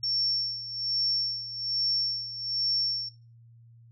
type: tone with tremolo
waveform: sine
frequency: 5450 Hz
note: F8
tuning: 43 cents flat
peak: -23 dBFS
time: 0.03-3.09 s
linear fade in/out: 5 ms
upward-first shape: sine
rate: 1.2 Hz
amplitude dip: 75%
effects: noise-tail reverb RT60 0.3 s tail -18 dB re dry + added 116 Hz sine -51 dBFS peak until 3.91 s